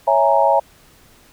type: chord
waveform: sine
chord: A# half-diminished seventh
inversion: first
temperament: equal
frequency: 554.4 / 659.3 / 830.6 / 932.3 Hz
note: C#5 / E5 / G#5 / A#5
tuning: 0 / 0 / 0 / 0 cents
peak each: -17 dBFS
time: 0.07-0.6 s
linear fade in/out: 10 ms
effects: pink hiss -50 dBFS RMS until 1.32 s